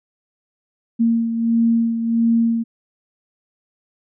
sine beating tone pair, 230 / 231.5 Hz, A#3 / A#3, -23 / -12 cents, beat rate 1.5 Hz, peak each -15 / -23 dBFS, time 0.99-2.64 s, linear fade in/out 20 ms, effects none

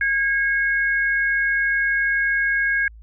sine tone pair together, 1634.7 / 2182 Hz, G#6 / C#7, -28 / -28 cents, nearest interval perfect fourth, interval 500 cents, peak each -18 / -25 dBFS, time 0.01-2.88 s, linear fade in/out 2 ms, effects added 55 Hz sine -40 dBFS peak until 3.02 s

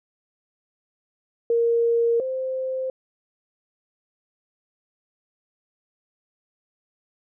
sine tone pair in turn, 466.2 / 521.3 Hz, A#4 / C5, 0 / -6 cents, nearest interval major second, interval 194 cents, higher second, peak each -17 / -24 dBFS, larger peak first, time 1.5-2.2 / 2.2-2.9 s, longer neither, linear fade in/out 2 ms, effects none

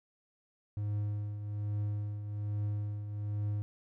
triangle tone with tremolo, 103.83 Hz, G#2, in tune, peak -28 dBFS, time 0.77-3.62 s, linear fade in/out 0 ms, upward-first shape triangle, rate 1.2 Hz, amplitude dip 60%, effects none

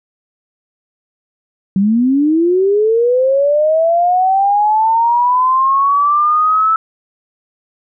sine linear sweep, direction up, 186.8 to 1318.5 Hz, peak -9 dBFS, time 1.76-6.76 s, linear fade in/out 2 ms, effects none

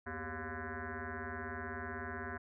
sine tone with frequency modulation, 703 Hz, F5, 11 cents sharp, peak -39 dBFS, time 0.06-2.38 s, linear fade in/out 10 ms, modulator 158 Hz, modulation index 6.9, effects none

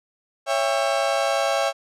35% pulse chord, C# diminished, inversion none, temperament just, 554.4 / 665.2 / 798.3 Hz, C#5 / E5 / G5, 0 / +16 / +31 cents, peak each -22 / -22 / -24 dBFS, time 0.46-1.73 s, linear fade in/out 50 ms, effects low-pass 8000 Hz 12 dB/octave

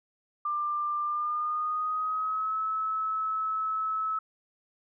sine tone with pitch glide, 1190 to 1297.7 Hz, D6 to E6, +22 to -28 cents, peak -27 dBFS, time 0.45-4.19 s, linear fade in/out 5 ms, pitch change +150 cents, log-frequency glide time 1.03-2.59 s, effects none

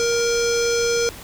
square tone with low-pass filter, 469.4 Hz, A#4, 12 cents sharp, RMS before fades -20 dBFS, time 0-1.09 s, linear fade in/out 0 ms, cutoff 5900 Hz, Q 5.4, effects pink hiss -38 dBFS RMS until 1.23 s

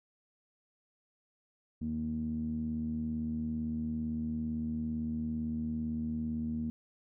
sawtooth tone with low-pass filter, 77.78 Hz, D#2, in tune, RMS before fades -35 dBFS, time 1.81-6.7 s, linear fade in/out 0 ms, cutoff 230 Hz, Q 9.7, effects none

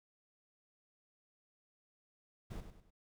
brown noise with echo, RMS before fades -44 dBFS, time 2.5-2.61 s, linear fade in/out 10 ms, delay 99 ms, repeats 3, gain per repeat -8 dB, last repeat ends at 2.907 s, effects none

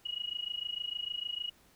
sine tone with amplitude modulation, 2900 Hz, F#7, 35 cents flat, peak -31 dBFS, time 0.05-1.5 s, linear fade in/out 10 ms, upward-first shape sine, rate 26.6 Hz, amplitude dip 90%, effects pink hiss -64 dBFS RMS until 1.75 s

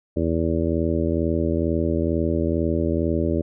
harmonic tone, 82.2 Hz, E2, 4 cents flat, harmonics 1 / 2 / 3 / 4 / 5 / 6 / 7, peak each -25 / -28 / -26 / -25 / -28 / -33 / -29 dBFS, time 0.16-3.42 s, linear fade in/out 10 ms, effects none

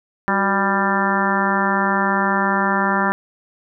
harmonic tone with a mistuned harmonic, 197.2 Hz, G3, 11 cents sharp, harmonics 1 / 2 / 3 / 4 / 5 / 6 / 7 / 8 / 9, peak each -22 / -27 / -28 / -25 / -22 / -26 / -24 / -27 / -24 dBFS, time 0.28-3.12 s, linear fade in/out 0 ms, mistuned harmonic 2, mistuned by -88 cents, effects none

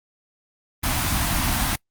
pink band-stop noise, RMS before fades -22 dBFS, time 0.83-1.76 s, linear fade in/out 10 ms, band 310 to 660 Hz, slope 48 dB/octave, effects noise-tail reverb RT60 0.1 s tail -23 dB re dry + Opus 24 kbps

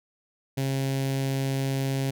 sawtooth tone with notch filter, 135.2 Hz, C#3, 43 cents flat, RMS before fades -27 dBFS, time 0.57-2.11 s, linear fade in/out 10 ms, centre 1200 Hz, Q 1.1, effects none

